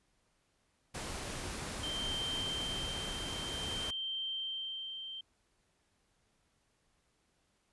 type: noise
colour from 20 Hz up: pink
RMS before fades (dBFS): -41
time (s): 0.94-3.91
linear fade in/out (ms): 10
type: tone with tremolo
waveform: sine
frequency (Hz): 3136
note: G7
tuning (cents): 0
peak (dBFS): -35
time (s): 1.83-5.21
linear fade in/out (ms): 5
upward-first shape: sine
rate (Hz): 0.53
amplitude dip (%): 50
effects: pink hiss -75 dBFS RMS until 7.72 s + resampled to 24000 Hz